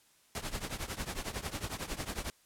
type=noise with tremolo; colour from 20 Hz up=pink; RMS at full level=-35 dBFS; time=0.35-2.3 s; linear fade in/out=0 ms; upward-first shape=triangle; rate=11 Hz; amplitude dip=90%; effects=white hiss -66 dBFS RMS until 2.45 s + low-pass 12000 Hz 12 dB/octave